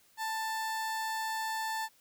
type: tone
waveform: 30% pulse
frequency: 885 Hz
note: A5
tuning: 10 cents sharp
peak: -30 dBFS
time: 0.17-1.89 s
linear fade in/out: 50 ms
effects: white hiss -65 dBFS RMS until 2 s

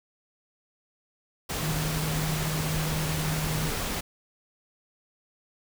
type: tone in noise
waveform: sine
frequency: 155.56 Hz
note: D#3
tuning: in tune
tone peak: -28 dBFS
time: 1.62-3.7 s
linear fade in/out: 10 ms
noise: pink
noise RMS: -31 dBFS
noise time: 1.49-4.01 s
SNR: 0 dB
effects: none

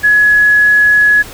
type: tone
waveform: sine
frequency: 1688 Hz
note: G#6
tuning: 28 cents sharp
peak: -5 dBFS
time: 0.03-1.23 s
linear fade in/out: 20 ms
effects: pink hiss -31 dBFS RMS until 1.33 s

